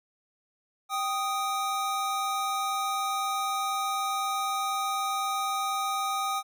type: tone pair together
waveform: square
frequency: 783 / 1243 Hz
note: G5 / D#6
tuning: -2 / -2 cents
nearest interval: minor sixth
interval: 800 cents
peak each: -32 / -30 dBFS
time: 0.89-6.43 s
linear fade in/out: 50 ms
effects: none